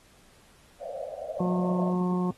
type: band-pass noise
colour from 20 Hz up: white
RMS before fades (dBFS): -36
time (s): 0.79-1.94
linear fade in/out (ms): 50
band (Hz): 510 to 690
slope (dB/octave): 96
type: harmonic tone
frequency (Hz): 180.5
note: F#3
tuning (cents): -43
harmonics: 1 / 2 / 3 / 4 / 5 / 6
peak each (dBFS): -25 / -32 / -44 / -41 / -39 / -38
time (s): 1.4-2.31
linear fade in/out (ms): 5
effects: pink hiss -59 dBFS RMS until 2.37 s + AAC 32 kbps